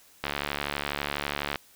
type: click train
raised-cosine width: 0.3 ms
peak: -12 dBFS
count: 96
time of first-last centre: 0.24-1.558 s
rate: 72.1 Hz
effects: white hiss -57 dBFS RMS until 1.75 s